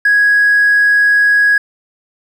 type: tone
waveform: triangle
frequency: 1661.2 Hz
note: G#6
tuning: in tune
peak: -4 dBFS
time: 0.05-1.58 s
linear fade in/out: 5 ms
effects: tanh soft clip ceiling -4 dBFS